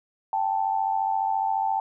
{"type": "tone pair together", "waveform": "sine", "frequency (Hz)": [784, 878.5], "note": ["G5", "A5"], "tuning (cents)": [0, -3], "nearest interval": "major second", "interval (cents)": 197, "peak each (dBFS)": -25, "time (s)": [0.33, 1.8], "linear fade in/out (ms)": 2, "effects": []}